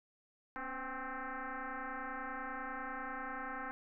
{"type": "tone with frequency modulation", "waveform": "sine", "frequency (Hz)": 246.9, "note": "B3", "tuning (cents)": 0, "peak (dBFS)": -39, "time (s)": [0.56, 3.71], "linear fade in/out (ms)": 0, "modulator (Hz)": 262, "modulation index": 6.2, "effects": []}